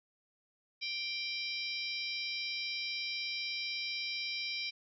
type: harmonic tone with a mistuned harmonic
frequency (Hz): 784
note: G5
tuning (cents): 0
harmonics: 3 / 4 / 5 / 6 / 7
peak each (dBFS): -39 / -44 / -42 / -42 / -45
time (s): 0.81-4.71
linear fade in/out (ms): 20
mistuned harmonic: 6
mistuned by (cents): +65
effects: none